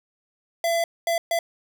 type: tone bursts at uneven times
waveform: square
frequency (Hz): 674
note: E5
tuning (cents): +38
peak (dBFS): -21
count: 3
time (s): 0.64-0.84 / 1.07-1.18 / 1.31-1.39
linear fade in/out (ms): 2
effects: none